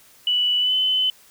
sine tone with pitch glide, 2960 to 3031 Hz, F#7 to F#7, 0 to +41 cents, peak -17 dBFS, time 0.27-1.1 s, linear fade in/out 2 ms, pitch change +41 cents, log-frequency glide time 0.59-0.74 s, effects white hiss -52 dBFS RMS until 1.3 s

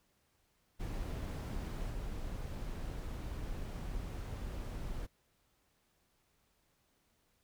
brown noise with level steps, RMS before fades -39 / -41 dBFS, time 0.79-5.07 s, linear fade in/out 20 ms, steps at 1.89 s, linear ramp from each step 20 ms, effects pink hiss -75 dBFS RMS until 7.43 s

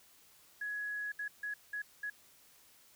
sine tone bursts at uneven times, 1677 Hz, G#6, 16 cents sharp, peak -36 dBFS, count 5, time 0.61-1.12 / 1.19-1.28 / 1.43-1.54 / 1.73-1.82 / 2.03-2.1 s, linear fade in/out 5 ms, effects white hiss -63 dBFS RMS until 2.95 s

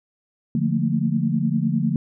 sine chord, Bb major seventh, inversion first, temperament equal with one note detuned, 146.83 / 174.61 / 220 / 229.9 Hz, D3 / F3 / A3 / Bb3, 0 / 0 / 0 / -24 cents, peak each -24 dBFS, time 0.55-1.96 s, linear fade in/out 2 ms, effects none

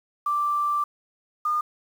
sine tone pair in turn, 1174.7 / 1215.4 Hz, D6 / D#6, 0 / -41 cents, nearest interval minor second, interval 59 cents, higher second, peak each -21 dBFS, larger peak neither, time 0.26-0.84 / 1.45-1.61 s, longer first, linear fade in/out 5 ms, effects 8-bit

